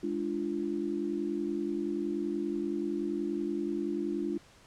sine chord, D diminished, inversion second, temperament equal with one note detuned, 207.7 / 293.7 / 344.2 Hz, Ab3 / D4 / F4, 0 / 0 / -25 cents, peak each -37 / -34 / -33 dBFS, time 0.03-4.38 s, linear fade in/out 5 ms, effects pink hiss -58 dBFS RMS until 4.66 s + low-pass 8000 Hz 12 dB/octave

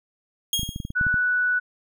sawtooth tone with exponential decay, 3264 Hz, G#7, 31 cents flat, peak -16 dBFS, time 0.53-0.92 s, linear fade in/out 2 ms, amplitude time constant 83 ms
clicks, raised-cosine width 5 ms, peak -18 dBFS, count 10, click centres 0.594 / 0.632 / 0.691 / 0.761 / 0.802 / 0.851 / 0.904 / 1.012 / 1.067 / 1.142 s
sine tone, 1480 Hz, F#6, in tune, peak -19 dBFS, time 0.95-1.6 s, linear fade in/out 20 ms
effects none

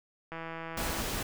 click train, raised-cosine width 0.5 ms, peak -25 dBFS, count 114, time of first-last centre 0.32-1.009 s, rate 164 Hz
pink noise, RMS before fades -34 dBFS, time 0.77-1.23 s, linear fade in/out 5 ms
effects none

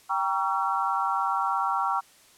sine chord, G diminished seventh, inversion none, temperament just, 784 / 940.8 / 1128.9 / 1354.7 Hz, G5 / Bb5 / Db6 / Fb6, 0 / +16 / +31 / +47 cents, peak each -29 dBFS, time 0.09-2.01 s, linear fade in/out 20 ms, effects white hiss -56 dBFS RMS until 2.37 s + low-pass 11000 Hz 12 dB/octave

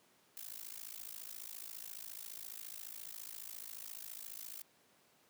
blue noise with amplitude modulation, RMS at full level -44 dBFS, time 0.37-4.62 s, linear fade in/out 0 ms, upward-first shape sine, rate 54.5 Hz, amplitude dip 100%, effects pink hiss -69 dBFS RMS until 5.29 s + high-pass 200 Hz 12 dB/octave

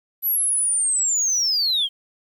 sine linear sweep, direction down, 12000 to 3098 Hz, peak -16 dBFS, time 0.22-1.89 s, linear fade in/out 50 ms, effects tanh soft clip ceiling -16 dBFS + 9-bit

